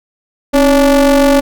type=ring-modulated tone; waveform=square; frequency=146.83 Hz; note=D3; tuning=in tune; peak=-4 dBFS; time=0.53-1.41 s; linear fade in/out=20 ms; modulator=417 Hz; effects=none